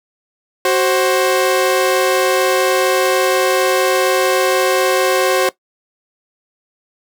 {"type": "tone pair together", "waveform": "sawtooth", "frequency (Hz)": [374.2, 529.2], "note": ["F#4", "C5"], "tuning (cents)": [20, 20], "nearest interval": "tritone", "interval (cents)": 600, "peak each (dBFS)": -11, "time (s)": [0.65, 5.49], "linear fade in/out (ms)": 2, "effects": ["noise-tail reverb RT60 0.1 s tail -18 dB re dry"]}